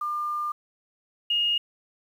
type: tone pair in turn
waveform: sine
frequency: 1200 / 2854 Hz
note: D6 / F7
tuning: +37 / +37 cents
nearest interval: octave + minor third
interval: 1500 cents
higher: second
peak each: -26 / -21 dBFS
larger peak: second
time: 0.01-0.52 / 1.3-1.58 s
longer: first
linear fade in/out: 5 ms
effects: 9-bit